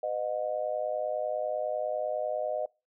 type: tone with amplitude modulation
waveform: sine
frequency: 616 Hz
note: D#5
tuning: 17 cents flat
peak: -24 dBFS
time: 0.03-2.66 s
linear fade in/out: 5 ms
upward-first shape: sine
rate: 110 Hz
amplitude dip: 100%
effects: noise-tail reverb RT60 0.3 s tail -26 dB re dry